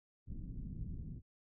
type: low-pass noise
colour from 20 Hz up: pink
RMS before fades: -44 dBFS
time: 0.26-1.22 s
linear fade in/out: 50 ms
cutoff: 220 Hz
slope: 24 dB/octave
effects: none